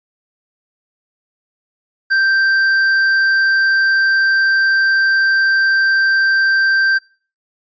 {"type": "tone with tanh clipping", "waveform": "triangle", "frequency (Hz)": 1568, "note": "G6", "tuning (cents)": 0, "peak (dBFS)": -12, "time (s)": [2.1, 6.99], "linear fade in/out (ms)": 20, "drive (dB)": 11, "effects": ["noise-tail reverb RT60 0.4 s tail -24 dB re dry", "resampled to 16000 Hz"]}